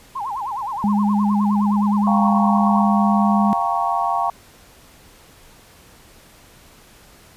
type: tone with vibrato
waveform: sine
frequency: 932.3 Hz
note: A#5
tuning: in tune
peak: -23 dBFS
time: 0.15-2.85 s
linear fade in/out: 10 ms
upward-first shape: sine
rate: 9.6 Hz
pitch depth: 270 cents each way
type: tone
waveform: sine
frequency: 205.7 Hz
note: G#3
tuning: 16 cents flat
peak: -15 dBFS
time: 0.84-3.53 s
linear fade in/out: 0 ms
type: chord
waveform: sine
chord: G half-diminished seventh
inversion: third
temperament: equal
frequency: 698.5 / 784 / 932.3 / 1108.7 Hz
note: F5 / G5 / Bb5 / Db6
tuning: 0 / 0 / 0 / 0 cents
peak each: -23 dBFS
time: 2.07-4.3 s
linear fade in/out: 2 ms
effects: pink hiss -48 dBFS RMS until 7.36 s + resampled to 32000 Hz